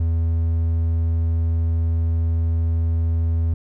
triangle tone, 82.41 Hz, E2, in tune, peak -15 dBFS, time 0-3.54 s, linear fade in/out 5 ms, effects none

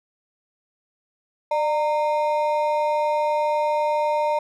triangle ring-modulated tone, 760 Hz, F#5, 46 cents sharp, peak -14 dBFS, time 1.51-4.39 s, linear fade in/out 5 ms, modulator 162 Hz, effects none

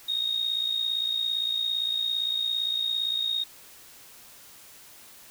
sine tone with amplitude modulation, 3729 Hz, A#7, in tune, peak -22 dBFS, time 0.08-3.44 s, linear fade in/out 10 ms, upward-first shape sine, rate 57.6 Hz, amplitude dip 65%, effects white hiss -50 dBFS RMS until 5.3 s

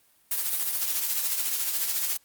blue noise with tremolo, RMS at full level -25 dBFS, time 0.31-2.17 s, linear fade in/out 5 ms, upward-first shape triangle, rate 14 Hz, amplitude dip 55%, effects white hiss -63 dBFS RMS until 2.24 s + Opus 32 kbps

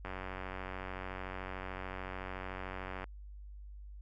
click train, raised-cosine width 0.5 ms, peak -26 dBFS, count 281, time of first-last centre 0.05-3.041 s, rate 93.6 Hz, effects added 50 Hz sine -46 dBFS peak until 4.01 s

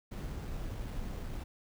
brown noise with sample-and-hold, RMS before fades -39 dBFS, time 0.11-1.44 s, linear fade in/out 10 ms, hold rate 6300 Hz, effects none

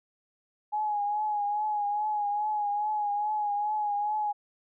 sine tone with vibrato, 835 Hz, G#5, 9 cents sharp, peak -26 dBFS, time 0.72-4.33 s, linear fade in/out 20 ms, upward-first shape triangle, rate 2.4 Hz, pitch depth 48 cents each way, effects none

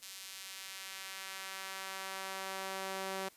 sawtooth tone with high-pass filter sweep, 191.6 Hz, G3, 39 cents flat, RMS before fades -43 dBFS, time 0.02-3.29 s, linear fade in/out 10 ms, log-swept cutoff 3900 to 440 Hz, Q 0.75, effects white hiss -62 dBFS RMS until 3.36 s + resampled to 32000 Hz

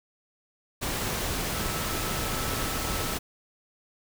sine tone in noise, 1308 Hz, E6, 14 cents flat, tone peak -39 dBFS, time 1.54-3.15 s, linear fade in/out 20 ms, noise pink, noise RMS -30 dBFS, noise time 0.81-3.19 s, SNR -12 dB, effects none

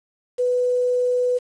sine tone with quantisation, 495.6 Hz, B4, 6 cents sharp, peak -17 dBFS, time 0.38-1.39 s, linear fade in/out 20 ms, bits 7, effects resampled to 22050 Hz

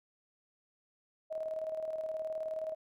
sine tone with tremolo, 633 Hz, D#5, 30 cents sharp, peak -33 dBFS, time 1.3-2.75 s, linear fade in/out 20 ms, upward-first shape square, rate 19 Hz, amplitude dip 45%, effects none

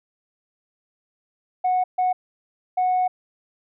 sine tone bursts at uneven times, 735 Hz, F#5, 12 cents flat, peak -16 dBFS, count 3, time 1.64-1.84 / 1.98-2.13 / 2.77-3.08 s, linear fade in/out 10 ms, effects tanh soft clip ceiling -15 dBFS

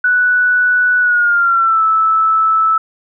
sine tone with pitch glide, 1480 to 1310.9 Hz, F#6 to E6, 0 to -10 cents, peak -9 dBFS, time 0.04-2.78 s, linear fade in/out 5 ms, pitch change -210 cents, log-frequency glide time 1-1.83 s, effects none

